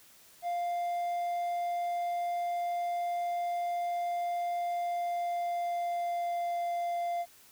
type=tone with pitch glide; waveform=triangle; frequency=698.5 to 693.7 Hz; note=F5 to F5; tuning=0 to -12 cents; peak=-28 dBFS; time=0.42-7.26 s; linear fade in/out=50 ms; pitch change=-12 cents; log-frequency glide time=4.68-6.61 s; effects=white hiss -58 dBFS RMS until 7.51 s